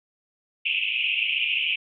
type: band-pass noise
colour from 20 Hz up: pink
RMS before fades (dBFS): -25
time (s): 0.65-1.76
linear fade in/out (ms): 10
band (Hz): 2400 to 3000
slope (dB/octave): 96
effects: none